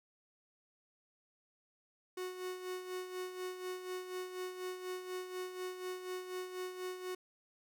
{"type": "tone with tremolo", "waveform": "45% pulse", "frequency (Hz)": 367.3, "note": "F#4", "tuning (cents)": -13, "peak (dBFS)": -38, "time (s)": [2.17, 7.15], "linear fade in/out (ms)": 5, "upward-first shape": "sine", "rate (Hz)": 4.1, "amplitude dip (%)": 60, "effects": []}